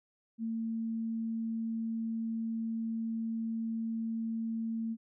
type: tone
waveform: sine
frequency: 225.9 Hz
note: A3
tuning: 46 cents sharp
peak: -32 dBFS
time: 0.38-4.97 s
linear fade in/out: 50 ms
effects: none